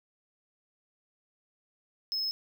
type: tone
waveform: triangle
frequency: 5180 Hz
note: E8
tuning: 31 cents flat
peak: -28 dBFS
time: 2.12-2.31 s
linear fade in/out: 0 ms
effects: none